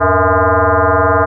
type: tone with frequency modulation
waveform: sine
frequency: 290 Hz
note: D4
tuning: 22 cents flat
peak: -8 dBFS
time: 0-1.26 s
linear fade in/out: 20 ms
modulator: 187 Hz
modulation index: 6.2
effects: none